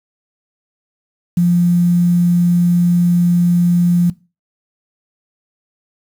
sine tone with quantisation, 174.61 Hz, F3, in tune, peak -9 dBFS, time 1.37-4.1 s, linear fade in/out 5 ms, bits 6, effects noise-tail reverb RT60 0.3 s tail -20 dB re dry

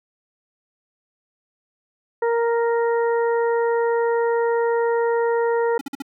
harmonic tone, 466.2 Hz, A#4, in tune, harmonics 1 / 2 / 3 / 4, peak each -18 / -25 / -33 / -33 dBFS, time 2.22-5.78 s, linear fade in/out 5 ms
square tone bursts, 277.2 Hz, C#4, in tune, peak -27 dBFS, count 4, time 5.79-6.022 s, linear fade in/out 5 ms, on 22 ms, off 48 ms
effects none

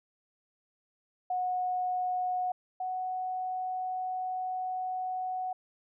sine tone pair in turn, 731 / 741.2 Hz, F#5 / F#5, -21 / +3 cents, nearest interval unison, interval 24 cents, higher second, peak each -28 / -31 dBFS, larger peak first, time 1.3-2.52 / 2.8-5.53 s, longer second, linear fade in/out 5 ms, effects none

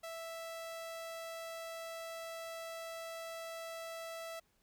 sawtooth tone, 659.3 Hz, E5, in tune, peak -39 dBFS, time 0.03-4.4 s, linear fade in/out 10 ms, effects pink hiss -75 dBFS RMS until 4.62 s

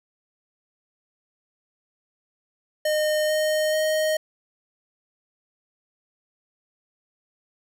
square tone with pitch steps, 612 / 617.3 / 622.7 Hz, D#5 / D#5 / D#5, -29 / -14 / +1 cents, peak -21 dBFS, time 2.85-4.17 s, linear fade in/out 5 ms, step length 440 ms, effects none

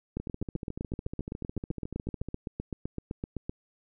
two click trains, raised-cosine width 3 ms, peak -20 / -23 dBFS, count 27 / 30, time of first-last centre 0.17-3.495 / 0.2-2.286 s, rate 7.82 / 13.9 Hz, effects none

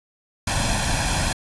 pink noise with comb filter, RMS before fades -22 dBFS, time 0.47-1.33 s, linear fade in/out 5 ms, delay 1.2 ms, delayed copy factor +0.7, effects resampled to 24000 Hz

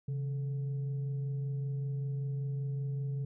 sine tone with frequency modulation, 136.4 Hz, C#3, 28 cents flat, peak -32 dBFS, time 0.08-3.25 s, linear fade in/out 5 ms, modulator 298 Hz, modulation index 0.24, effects none

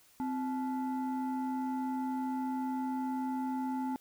sine tone pair together, 259.5 / 865 Hz, C4 / A5, -14 / -30 cents, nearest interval octave + major sixth, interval 2084 cents, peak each -31 / -35 dBFS, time 0.2-3.96 s, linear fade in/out 0 ms, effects tanh soft clip ceiling -29 dBFS + white hiss -63 dBFS RMS until 4 s

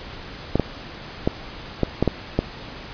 clicks, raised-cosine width 2 ms, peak -4 dBFS, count 7, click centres 0.556 / 0.597 / 1.275 / 1.833 / 2.026 / 2.077 / 2.39 s, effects pink hiss -37 dBFS RMS until 2.93 s + resampled to 11025 Hz

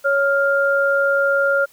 sine tone pair together, 556 / 1401 Hz, C#5 / F6, +5 / +5 cents, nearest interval octave + major third, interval 1600 cents, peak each -17 dBFS, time 0.04-1.66 s, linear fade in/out 20 ms, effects white hiss -52 dBFS RMS until 1.72 s

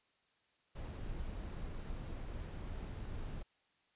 brown noise, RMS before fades -43 dBFS, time 0.75-3.43 s, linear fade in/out 10 ms, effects white hiss -75 dBFS RMS until 3.95 s + resampled to 8000 Hz

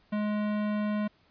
sine tone with hard clipping, 209.9 Hz, G#3, 19 cents sharp, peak -29 dBFS, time 0.12-1.08 s, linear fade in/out 10 ms, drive 18 dB, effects pink hiss -65 dBFS RMS until 1.3 s + resampled to 11025 Hz

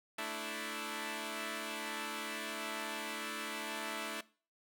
5% pulse chord, A suspended fourth, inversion none, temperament equal, 220 / 293.7 / 329.6 Hz, A3 / D4 / E4, 0 / 0 / 0 cents, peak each -32 dBFS, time 0.18-4.21 s, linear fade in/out 5 ms, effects noise-tail reverb RT60 0.4 s tail -20 dB re dry

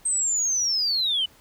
sine linear sweep, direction down, 8372 to 2938 Hz, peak -20 dBFS, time 0.05-1.26 s, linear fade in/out 10 ms, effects tanh soft clip ceiling -16 dBFS + pink hiss -55 dBFS RMS until 1.4 s

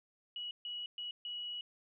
sine tone bursts at uneven times, 2923 Hz, F#7, 22 cents flat, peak -39 dBFS, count 4, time 0.36-0.51 / 0.65-0.86 / 0.98-1.11 / 1.25-1.61 s, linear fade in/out 2 ms, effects none

